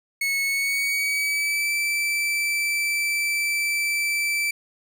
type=tone with pitch glide; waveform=40% pulse; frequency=2200 to 2328 Hz; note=C#7 to D7; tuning=-14 to -16 cents; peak=-21 dBFS; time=0.21-4.51 s; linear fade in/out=5 ms; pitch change=+98 cents; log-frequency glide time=0.43-1.72 s; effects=none